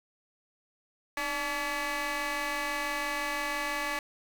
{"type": "ring-modulated tone", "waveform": "15% pulse", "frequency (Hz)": 281.4, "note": "C#4", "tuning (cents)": 26, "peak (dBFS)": -21, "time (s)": [1.17, 3.99], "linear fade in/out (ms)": 2, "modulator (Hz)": 1430, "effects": []}